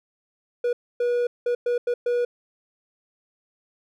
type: tone bursts at uneven times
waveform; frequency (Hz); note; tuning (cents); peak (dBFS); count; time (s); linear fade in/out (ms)
triangle; 483.9; B4; -35; -18; 6; 0.64-0.73 / 1-1.27 / 1.46-1.55 / 1.66-1.78 / 1.87-1.94 / 2.06-2.25; 5
effects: none